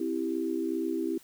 sine chord, C major, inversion none, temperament equal, 261.6 / 329.6 / 392 Hz, C4 / E4 / G4, 0 / 0 / 0 cents, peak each -34 / -30 / -34 dBFS, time 0-1.18 s, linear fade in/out 5 ms, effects white hiss -57 dBFS RMS until 1.23 s

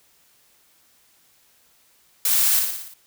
blue noise with echo, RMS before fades -20 dBFS, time 2.25-2.59 s, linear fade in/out 2 ms, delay 58 ms, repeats 6, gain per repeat -4 dB, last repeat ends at 2.938 s, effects white hiss -59 dBFS RMS until 3.06 s

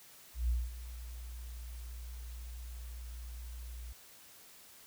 sine tone with ADSR envelope, 59.6 Hz, A#1, 39 cents sharp, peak -27 dBFS, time 0.34-3.93 s, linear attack 150 ms, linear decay 210 ms, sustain -15 dB, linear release 9 ms, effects white hiss -57 dBFS RMS until 4.86 s

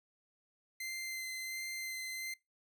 sawtooth tone with vibrato, 2074 Hz, C7, 16 cents flat, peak -36 dBFS, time 0.8-2.34 s, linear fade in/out 5 ms, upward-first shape sine, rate 1.4 Hz, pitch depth 11 cents each way, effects noise-tail reverb RT60 0.2 s tail -21 dB re dry

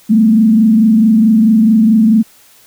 sine tone with frequency modulation, 220 Hz, A3, in tune, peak -5 dBFS, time 0.09-2.23 s, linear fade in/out 20 ms, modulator 24.6 Hz, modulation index 0.62, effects white hiss -45 dBFS RMS until 2.66 s

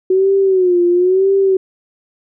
sine tone with vibrato, 370 Hz, F#4, in tune, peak -9 dBFS, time 0.1-1.57 s, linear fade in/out 5 ms, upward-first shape sine, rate 1 Hz, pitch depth 100 cents each way, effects none

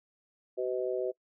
harmonic tone, 126.4 Hz, B2, 41 cents sharp, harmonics 3 / 4 / 5, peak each -32 / -34 / -36 dBFS, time 0.57-1.12 s, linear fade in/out 20 ms, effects noise-tail reverb RT60 0.1 s tail -22 dB re dry

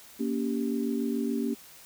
sine chord, G diminished, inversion first, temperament just, 235.2 / 282.2 / 392 Hz, Bb3 / Db4 / G4, +16 / +31 / 0 cents, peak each -29 / -31 / -34 dBFS, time 0.19-1.55 s, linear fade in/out 20 ms, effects white hiss -51 dBFS RMS until 1.85 s

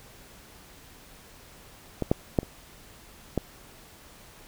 clicks, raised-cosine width 2 ms, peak -13 / -7 / -7 / -26 / -11 dBFS, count 5, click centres 2.023 / 2.115 / 2.388 / 2.431 / 3.377 s, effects pink hiss -51 dBFS RMS until 4.47 s

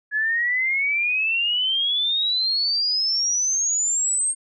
sine exponential sweep, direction up, 1688 to 8590 Hz, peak -19 dBFS, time 0.11-4.35 s, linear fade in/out 50 ms, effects none

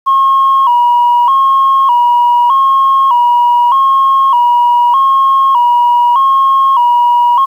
sine tone with vibrato, 1020 Hz, C6, 44 cents flat, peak -4 dBFS, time 0.06-7.46 s, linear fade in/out 20 ms, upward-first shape square, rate 0.82 Hz, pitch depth 100 cents each way, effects tanh soft clip ceiling -2 dBFS + 7-bit

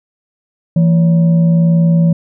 sine tone with frequency modulation, 167.2 Hz, E3, 25 cents sharp, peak -7 dBFS, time 0.76-2.13 s, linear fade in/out 5 ms, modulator 396 Hz, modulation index 0.3, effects none

